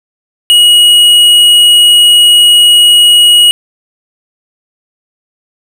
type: tone with hard clipping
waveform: sine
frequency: 2902 Hz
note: F#7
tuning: 34 cents flat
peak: -3 dBFS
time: 0.5-3.51 s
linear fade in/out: 0 ms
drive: 8 dB
effects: none